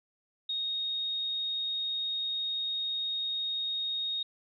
sine tone, 3729 Hz, A#7, in tune, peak -30 dBFS, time 0.49-4.23 s, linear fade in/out 5 ms, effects none

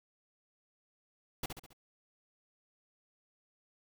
pink noise with echo, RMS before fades -36 dBFS, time 1.43-1.46 s, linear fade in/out 5 ms, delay 68 ms, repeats 4, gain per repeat -6 dB, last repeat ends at 1.732 s, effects none

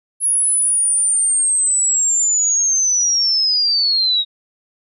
sine linear sweep, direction down, 10580 to 3768 Hz, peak -13 dBFS, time 0.2-4.25 s, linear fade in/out 50 ms, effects none

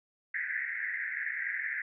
white band-pass noise, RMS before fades -35 dBFS, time 0.34-1.82 s, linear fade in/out 5 ms, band 1600 to 2100 Hz, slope 96 dB/octave, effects none

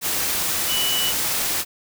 sine tone in noise, 2960 Hz, F#7, in tune, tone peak -22 dBFS, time 0.67-1.14 s, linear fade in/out 50 ms, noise white, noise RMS -23 dBFS, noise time 0.01-1.65 s, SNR -2 dB, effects none

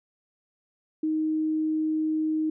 sine tone, 312.5 Hz, D#4, 8 cents sharp, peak -23 dBFS, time 1.03-2.5 s, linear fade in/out 5 ms, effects none

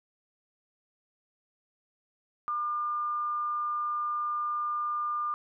sine tone with amplitude modulation, 1200 Hz, D6, 37 cents sharp, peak -27 dBFS, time 2.48-5.34 s, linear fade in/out 0 ms, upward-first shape sine, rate 237 Hz, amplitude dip 25%, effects none

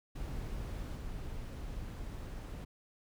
brown noise with level steps, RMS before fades -40 / -42 dBFS, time 0.15-2.65 s, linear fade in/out 10 ms, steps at 0.96 s, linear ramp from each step 2 ms, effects none

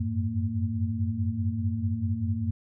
sine tone cluster, 91.7 / 96.5 / 107.3 / 227.9 Hz, F#2 / G2 / A2 / A#3, -15 / -27 / -43 / -39 cents, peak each -31 dBFS, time 0-2.51 s, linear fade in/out 10 ms, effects none

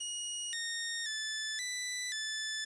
15% pulse tone with pitch steps, 2892 / 1847 / 1745 / 1986 / 1746 Hz, F#7 / A#6 / A6 / B6 / A6, -40 / -16 / -15 / +9 / -14 cents, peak -29 dBFS, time 0-2.65 s, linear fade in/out 10 ms, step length 530 ms, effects resampled to 22050 Hz + 10-bit

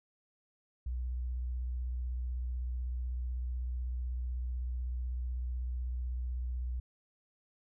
sine tone with vibrato, 61.74 Hz, B1, in tune, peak -33 dBFS, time 0.86-6.8 s, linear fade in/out 5 ms, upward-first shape square, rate 16 Hz, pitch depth 29 cents each way, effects none

